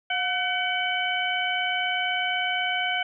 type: harmonic tone with a mistuned harmonic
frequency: 756 Hz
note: F#5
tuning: 37 cents sharp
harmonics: 1 / 2 / 3 / 4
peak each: -29 / -29 / -29 / -29 dBFS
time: 0.1-3.03 s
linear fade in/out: 5 ms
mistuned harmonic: 1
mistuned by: -77 cents
effects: none